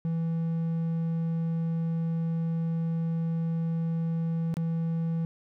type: tone with dropouts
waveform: triangle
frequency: 164.81 Hz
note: E3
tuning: in tune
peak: -24 dBFS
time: 0.05-5.25 s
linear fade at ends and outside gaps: 0 ms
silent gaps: 4.541-4.569 s
effects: none